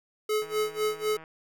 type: tone with tremolo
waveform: square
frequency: 427.7 Hz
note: A4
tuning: 49 cents flat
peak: -24 dBFS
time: 0.29-1.17 s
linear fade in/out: 5 ms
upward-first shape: sine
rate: 4 Hz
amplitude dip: 90%
type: click train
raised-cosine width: 0.5 ms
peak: -32 dBFS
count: 132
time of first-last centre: 0.42-1.239 s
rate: 160 Hz
effects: none